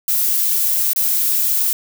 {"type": "noise with dropouts", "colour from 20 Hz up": "violet", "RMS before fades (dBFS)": -17, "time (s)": [0.08, 1.73], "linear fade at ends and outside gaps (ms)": 2, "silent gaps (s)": [0.933, 0.96], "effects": []}